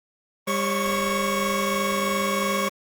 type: tone cluster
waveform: 25% pulse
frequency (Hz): 199.8 / 545 / 1113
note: G3 / C#5 / C#6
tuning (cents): +33 / -29 / +7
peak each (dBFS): -23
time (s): 0.47-2.69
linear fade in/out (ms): 10
effects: Opus 24 kbps